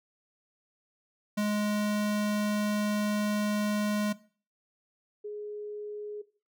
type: tone pair in turn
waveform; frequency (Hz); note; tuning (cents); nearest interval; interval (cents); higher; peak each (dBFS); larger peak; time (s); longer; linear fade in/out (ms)
square / sine; 208.9 / 417.8; G#3 / G#4; +10 / +10; octave; 1200; second; -27 / -35; first; 1.37-4.13 / 5.24-6.22; first; 10
effects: noise-tail reverb RT60 0.4 s tail -18 dB re dry